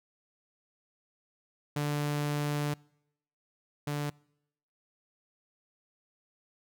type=tone pair in turn; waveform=sawtooth; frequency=146.83 / 146.31 Hz; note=D3 / D3; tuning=0 / -6 cents; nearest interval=unison; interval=6 cents; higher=first; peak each=-25 / -27 dBFS; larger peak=first; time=1.76-2.74 / 3.87-4.1 s; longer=first; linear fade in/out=5 ms; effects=noise-tail reverb RT60 0.8 s tail -26 dB re dry